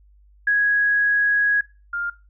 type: tone pair in turn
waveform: sine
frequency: 1661.2 / 1403 Hz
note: G#6 / F6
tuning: 0 / +8 cents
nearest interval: minor third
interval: 292 cents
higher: first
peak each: -15 / -23 dBFS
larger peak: first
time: 0.47-1.61 / 1.93-2.1 s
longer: first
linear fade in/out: 5 ms
effects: noise-tail reverb RT60 0.3 s tail -20 dB re dry + added 50 Hz sine -50 dBFS peak until 2.29 s